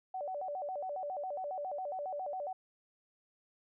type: tone with vibrato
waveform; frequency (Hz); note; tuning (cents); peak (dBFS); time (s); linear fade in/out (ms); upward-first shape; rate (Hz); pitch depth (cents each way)
sine; 661; E5; +5; -36; 0.14-2.53; 5; square; 7.3; 220
effects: none